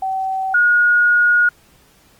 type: tone pair in turn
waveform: sine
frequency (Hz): 764 / 1442.2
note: G5 / F#6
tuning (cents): -45 / -45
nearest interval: major seventh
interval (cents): 1100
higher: second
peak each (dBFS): -18 / -10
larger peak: second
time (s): 0.02-0.54 / 0.54-1.49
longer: second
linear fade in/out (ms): 5
effects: pink hiss -52 dBFS RMS until 2.19 s + Opus 24 kbps